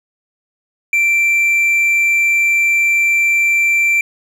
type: tone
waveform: triangle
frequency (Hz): 2349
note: D7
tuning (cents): 0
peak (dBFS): -9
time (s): 0.93-4.01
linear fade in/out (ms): 2
effects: none